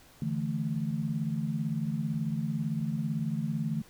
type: chord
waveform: sine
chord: D suspended second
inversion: none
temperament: equal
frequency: 146.83 / 164.81 / 220 Hz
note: D3 / E3 / A3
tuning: 0 / 0 / 0 cents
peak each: -33 dBFS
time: 0.22-3.82 s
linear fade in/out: 2 ms
effects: pink hiss -57 dBFS RMS until 3.89 s